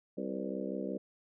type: harmonic tone with a mistuned harmonic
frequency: 65.41 Hz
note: C2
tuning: in tune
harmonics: 3 / 4 / 5 / 6 / 7 / 8 / 9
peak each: -40 / -41 / -42 / -43 / -43 / -44 / -45 dBFS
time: 0.17-0.98 s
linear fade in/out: 10 ms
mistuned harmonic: 7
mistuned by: +68 cents
effects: none